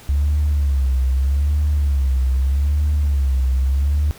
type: tone with vibrato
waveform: sine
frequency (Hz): 69.3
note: C#2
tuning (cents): 0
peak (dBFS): -13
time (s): 0.09-4.11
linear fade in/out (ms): 0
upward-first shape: sine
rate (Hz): 0.81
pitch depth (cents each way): 120
effects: tanh soft clip ceiling -11 dBFS + pink hiss -43 dBFS RMS until 4.18 s